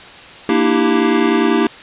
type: chord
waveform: square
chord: E half-diminished seventh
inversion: second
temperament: equal with one note detuned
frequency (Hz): 233.1 / 299.5 / 329.6 / 392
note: Bb3 / D4 / E4 / G4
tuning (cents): 0 / +34 / 0 / 0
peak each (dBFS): -18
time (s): 0.49-1.67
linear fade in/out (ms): 2
effects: white hiss -36 dBFS RMS until 1.82 s + resampled to 8000 Hz